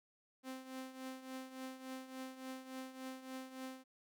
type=tone with tremolo; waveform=sawtooth; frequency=261 Hz; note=C4; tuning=4 cents flat; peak=-39 dBFS; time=0.43-3.84 s; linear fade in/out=50 ms; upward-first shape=triangle; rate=3.5 Hz; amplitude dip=75%; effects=none